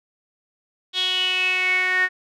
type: tone with band-pass filter sweep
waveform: sawtooth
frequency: 368.9 Hz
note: F#4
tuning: 5 cents flat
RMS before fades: -21 dBFS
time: 0.93-2.09 s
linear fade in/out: 50 ms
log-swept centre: 3500 to 1800 Hz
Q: 9.3
effects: none